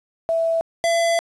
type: tone pair in turn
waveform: sine / square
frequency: 659.3 / 673.5 Hz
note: E5 / E5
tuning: 0 / +37 cents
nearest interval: unison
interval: 37 cents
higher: second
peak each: -17 dBFS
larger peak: neither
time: 0.29-0.61 / 0.84-1.19 s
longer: second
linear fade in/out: 0 ms
effects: resampled to 24000 Hz + 8-bit